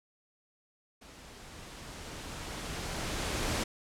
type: noise with level ramp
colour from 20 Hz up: pink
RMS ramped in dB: -52 to -31 dBFS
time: 1.01-3.64 s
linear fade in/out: 10 ms
effects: low-pass 9000 Hz 12 dB/octave